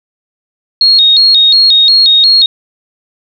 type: tone with vibrato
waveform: sine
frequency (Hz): 4000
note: B7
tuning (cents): +21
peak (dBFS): -3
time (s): 0.81-2.46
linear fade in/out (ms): 2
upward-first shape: square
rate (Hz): 2.8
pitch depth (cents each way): 120
effects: none

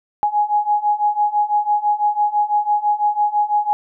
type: beating tone pair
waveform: sine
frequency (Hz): 830.6 / 836.6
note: G#5 / G#5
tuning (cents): 0 / +12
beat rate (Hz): 6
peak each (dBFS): -19 / -17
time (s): 0.23-3.73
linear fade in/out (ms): 0
effects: none

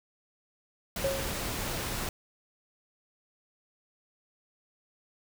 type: noise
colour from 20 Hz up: pink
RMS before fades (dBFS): -34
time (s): 0.96-2.09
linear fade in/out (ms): 2
type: tone with exponential decay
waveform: sine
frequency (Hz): 544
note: C#5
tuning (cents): -33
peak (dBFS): -24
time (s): 1.04-1.48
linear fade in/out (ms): 5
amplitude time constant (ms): 95
effects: none

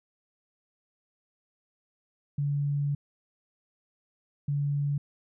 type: tone bursts at uneven times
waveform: sine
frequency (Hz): 143.3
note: D3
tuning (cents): -42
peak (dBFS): -25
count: 2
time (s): 2.38-2.95 / 4.48-4.98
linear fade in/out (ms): 5
effects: none

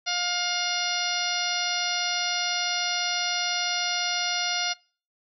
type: harmonic tone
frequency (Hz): 709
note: F5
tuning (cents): +26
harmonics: 1 / 2 / 3 / 4 / 5 / 6 / 7 / 8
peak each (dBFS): -33 / -33 / -33 / -33 / -33 / -33 / -33 / -33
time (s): 0.06-4.74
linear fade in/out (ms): 20
effects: noise-tail reverb RT60 0.4 s tail -25 dB re dry

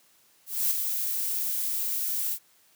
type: noise with ADSR envelope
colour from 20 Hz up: violet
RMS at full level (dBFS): -23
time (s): 0.46-2.39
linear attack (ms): 250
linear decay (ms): 6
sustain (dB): -6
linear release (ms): 68
effects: white hiss -62 dBFS RMS until 2.75 s + high-pass 100 Hz 12 dB/octave

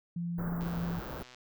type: tone with pitch glide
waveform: sine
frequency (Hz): 171.7 to 170.42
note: F3 to F3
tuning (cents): -29 to -42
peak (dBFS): -32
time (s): 0.16-0.99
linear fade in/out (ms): 5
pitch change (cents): -13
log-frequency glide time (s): 0.35-0.69
type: band-stop noise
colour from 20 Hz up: pink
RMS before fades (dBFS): -40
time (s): 0.38-1.23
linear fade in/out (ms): 5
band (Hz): 1600 to 16000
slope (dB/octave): 48
type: click train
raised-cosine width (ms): 0.2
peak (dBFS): -34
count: 93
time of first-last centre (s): 0.61-1.346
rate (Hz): 125
effects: none

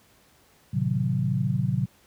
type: chord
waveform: sine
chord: A diminished seventh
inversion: none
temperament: equal with one note detuned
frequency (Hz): 110 / 130.81 / 152.63 / 185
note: A2 / C3 / Eb3 / Gb3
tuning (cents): 0 / 0 / -33 / 0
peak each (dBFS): -29 / -25 / -30 / -28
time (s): 0.73-1.86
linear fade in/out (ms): 10
effects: pink hiss -59 dBFS RMS until 2.06 s + high-pass 60 Hz 12 dB/octave

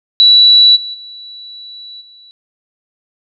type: tone with level steps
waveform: sine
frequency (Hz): 3937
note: B7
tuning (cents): -6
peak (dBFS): -3 / -21 / -29 / -38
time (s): 0.2-2.31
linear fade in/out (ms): 0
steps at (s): 0.75 / 0.93 / 2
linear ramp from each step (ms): 20
effects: none

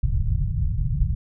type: low-pass noise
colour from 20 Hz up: pink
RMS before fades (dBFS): -22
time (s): 0.03-1.15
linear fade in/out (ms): 5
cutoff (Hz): 150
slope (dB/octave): 48
effects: none

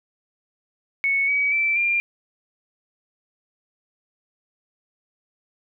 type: tone with pitch steps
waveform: sine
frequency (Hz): 2212 / 2270 / 2330 / 2391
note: C#7 / C#7 / D7 / D7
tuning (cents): -4 / +41 / -14 / +30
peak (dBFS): -18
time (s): 1.04-2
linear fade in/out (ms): 0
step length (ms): 240
effects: none

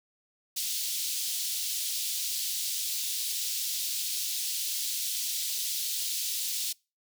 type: high-pass noise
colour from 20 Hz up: pink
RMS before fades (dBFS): -32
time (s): 0.56-6.73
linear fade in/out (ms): 10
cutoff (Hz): 3500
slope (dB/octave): 24
effects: noise-tail reverb RT60 0.3 s tail -26 dB re dry

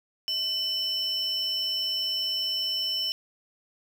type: tone pair together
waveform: sine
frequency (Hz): 2995 / 5360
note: F#7 / E8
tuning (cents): +20 / +28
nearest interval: minor seventh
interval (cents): 1008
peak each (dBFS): -27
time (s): 0.28-3.12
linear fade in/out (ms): 0
effects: tanh soft clip ceiling -22 dBFS + 8-bit

